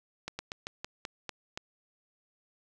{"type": "slowing click train", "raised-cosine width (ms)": 0.2, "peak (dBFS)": -19, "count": 8, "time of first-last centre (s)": [0.28, 1.575], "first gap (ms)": 110, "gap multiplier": 1.17, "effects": []}